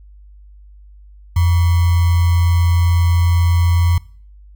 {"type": "tone with sample-and-hold", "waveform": "sine", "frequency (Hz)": 86.1, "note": "F2", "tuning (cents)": -24, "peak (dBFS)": -10, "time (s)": [1.36, 3.98], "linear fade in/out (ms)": 5, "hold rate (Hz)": 1050, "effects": ["noise-tail reverb RT60 0.5 s tail -22 dB re dry", "added 50 Hz sine -39 dBFS peak until 4.55 s"]}